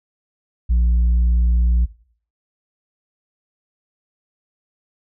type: tone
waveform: sine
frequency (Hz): 59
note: A#1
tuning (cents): +22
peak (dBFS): -10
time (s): 0.69-1.86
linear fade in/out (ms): 20
effects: noise-tail reverb RT60 0.5 s tail -19 dB re dry + tanh soft clip ceiling -12 dBFS